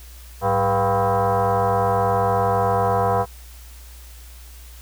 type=tone with frequency modulation; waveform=sine; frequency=103.83 Hz; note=G#2; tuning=in tune; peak=-16 dBFS; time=0.41-3.26 s; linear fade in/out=50 ms; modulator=296 Hz; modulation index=3.4; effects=added 60 Hz sine -39 dBFS peak until 4.81 s + white hiss -47 dBFS RMS until 4.81 s